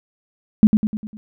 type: tone with echo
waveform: sine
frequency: 213.9 Hz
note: A3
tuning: 49 cents flat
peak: -4 dBFS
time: 0.63-0.67 s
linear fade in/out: 0 ms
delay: 100 ms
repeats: 5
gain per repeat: -6 dB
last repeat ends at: 1.17 s
effects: none